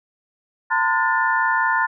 sine tone cluster, 900 / 1025 / 1440 / 1767 Hz, A5 / C6 / F#6 / A6, +39 / -36 / -47 / +7 cents, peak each -22 dBFS, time 0.7-1.87 s, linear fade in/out 20 ms, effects none

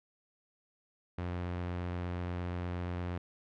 sawtooth tone with low-pass filter, 88.5 Hz, F2, 23 cents sharp, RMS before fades -37 dBFS, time 1.18-3.18 s, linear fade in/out 5 ms, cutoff 2500 Hz, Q 0.75, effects none

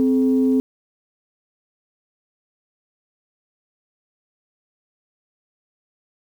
sine tone pair together, 260 / 428.9 Hz, C4 / A4, -11 / -44 cents, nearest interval major sixth, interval 867 cents, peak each -14 / -22 dBFS, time 0-0.6 s, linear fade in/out 0 ms, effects tanh soft clip ceiling -7 dBFS + 8-bit

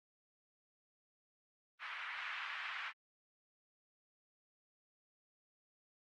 white band-pass noise, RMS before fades -44 dBFS, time 1.79-2.93 s, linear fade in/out 50 ms, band 1100 to 2500 Hz, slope 24 dB/octave, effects Opus 32 kbps

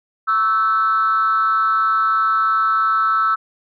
sine tone with frequency modulation, 1318.5 Hz, E6, in tune, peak -13 dBFS, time 0.27-3.36 s, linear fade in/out 20 ms, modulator 200 Hz, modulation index 0.58, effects tanh soft clip ceiling -9 dBFS

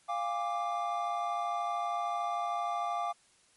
triangle chord, D diminished, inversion first, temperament equal with one note detuned, 698.5 / 811.6 / 1174.7 Hz, F5 / Ab5 / D6, 0 / -40 / 0 cents, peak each -32 / -35 / -33 dBFS, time 0.08-3.13 s, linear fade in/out 20 ms, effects white hiss -65 dBFS RMS until 3.56 s + MP3 48 kbps

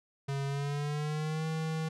square tone with pitch glide, 138.59 to 159.2 Hz, C#3 to D#3, 0 to +40 cents, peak -32 dBFS, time 0.28-1.89 s, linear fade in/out 10 ms, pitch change +240 cents, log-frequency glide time 0.46-1.46 s, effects low-pass 8000 Hz 12 dB/octave

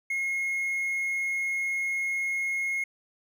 triangle tone with hard clipping, 2158 Hz, C#7, 47 cents flat, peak -27 dBFS, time 0.1-2.84 s, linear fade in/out 5 ms, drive 5 dB, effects none

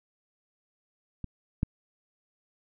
clicks, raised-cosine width 5 ms, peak -23 / -13 dBFS, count 2, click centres 1.243 / 1.631 s, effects none

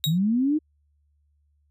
40% pulse tone with exponential decay, 3796 Hz, A#7, 31 cents sharp, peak -18 dBFS, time 0.04-0.18 s, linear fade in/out 0 ms, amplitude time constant 30 ms
sine linear sweep, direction up, 144.5 to 316.1 Hz, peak -19 dBFS, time 0.06-0.59 s, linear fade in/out 20 ms
effects added 73 Hz sine -63 dBFS peak until 1.7 s

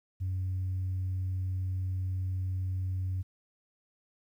sine tone, 93 Hz, F#2, 9 cents sharp, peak -28 dBFS, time 0.2-3.23 s, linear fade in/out 20 ms, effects tanh soft clip ceiling -27 dBFS + 11-bit

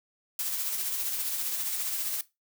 blue noise with tremolo, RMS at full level -30 dBFS, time 0.39-2.21 s, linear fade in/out 2 ms, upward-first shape sine, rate 15 Hz, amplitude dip 35%, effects noise-tail reverb RT60 0.2 s tail -17 dB re dry

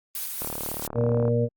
blue noise with tremolo, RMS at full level -31 dBFS, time 0.15-0.87 s, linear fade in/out 2 ms, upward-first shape square, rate 4.4 Hz, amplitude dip 25%
click train, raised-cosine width 1 ms, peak -19 dBFS, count 33, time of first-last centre 0.42-1.28 s, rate 37.2 Hz
harmonic tone, 118.2 Hz, A#2, 24 cents sharp, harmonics 1 / 2 / 4 / 5, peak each -23 / -28 / -24 / -30 dBFS, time 0.94-1.49 s, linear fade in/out 50 ms
effects Opus 32 kbps

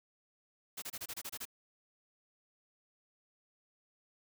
white noise bursts, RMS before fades -42 dBFS, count 9, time 0.77-1.454 s, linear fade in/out 10 ms, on 52 ms, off 27 ms, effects none

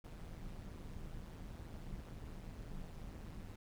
brown noise with amplitude modulation, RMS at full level -45 dBFS, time 0.04-3.56 s, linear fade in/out 5 ms, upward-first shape sine, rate 160 Hz, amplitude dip 75%, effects none

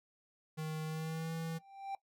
square tone with pitch glide, 156.6 to 163.53 Hz, D#3 to E3, +11 to -14 cents, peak -38 dBFS, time 0.57-1.59 s, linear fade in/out 20 ms, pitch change +75 cents, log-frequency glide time 0.85-1.33 s
triangle tone with exponential growth, 785 Hz, G5, 2 cents sharp, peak -33 dBFS, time 1.44-1.95 s, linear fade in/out 2 ms, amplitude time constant 110 ms
effects noise-tail reverb RT60 0.1 s tail -18 dB re dry

